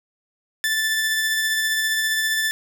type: tone with tremolo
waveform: sawtooth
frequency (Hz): 1759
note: A6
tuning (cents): -1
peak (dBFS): -15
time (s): 0.64-2.51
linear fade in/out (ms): 0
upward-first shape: sine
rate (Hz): 15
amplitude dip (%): 25
effects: none